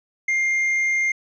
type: tone with tanh clipping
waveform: sine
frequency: 2112 Hz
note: C7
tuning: 16 cents sharp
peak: -19 dBFS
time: 0.28-1.12 s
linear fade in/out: 5 ms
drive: 4 dB
effects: resampled to 16000 Hz